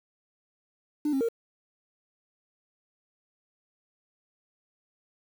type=tone with pitch steps; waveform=sine; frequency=297.8 / 269.7 / 461.9 Hz; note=D4 / C#4 / A#4; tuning=+24 / -47 / -16 cents; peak=-22 dBFS; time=1.05-1.287 s; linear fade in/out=5 ms; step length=79 ms; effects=tanh soft clip ceiling -22 dBFS + 8-bit